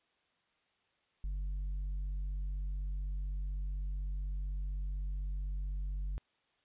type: tone with tanh clipping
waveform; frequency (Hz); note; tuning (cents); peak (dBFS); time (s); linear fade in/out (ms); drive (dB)
triangle; 47.92; G1; -39; -35; 1.24-6.18; 0; 8
effects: white hiss -75 dBFS RMS until 6.64 s + resampled to 8000 Hz